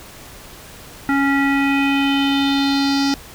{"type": "tone with low-pass filter sweep", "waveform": "square", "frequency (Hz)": 277.2, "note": "C#4", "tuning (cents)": 0, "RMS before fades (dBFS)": -17, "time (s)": [1.09, 3.14], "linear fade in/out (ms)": 0, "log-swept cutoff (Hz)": [1700, 5200], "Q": 4.3, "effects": ["pink hiss -39 dBFS RMS until 3.34 s"]}